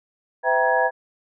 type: tone cluster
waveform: sine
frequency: 507 / 657 / 780 / 949 / 1672 Hz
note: B4 / E5 / G5 / A#5 / G#6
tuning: +45 / -6 / -9 / +31 / +11 cents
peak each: -23 dBFS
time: 0.43-0.91 s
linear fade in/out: 50 ms
effects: none